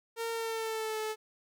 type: tone with pitch glide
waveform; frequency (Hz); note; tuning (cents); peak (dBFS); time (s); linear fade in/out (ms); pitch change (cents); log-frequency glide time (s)
sawtooth; 458.6 to 433.9; A#4 to A4; -28 to -24; -29; 0.16-1.16; 50; -96; 0.31-0.99
effects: none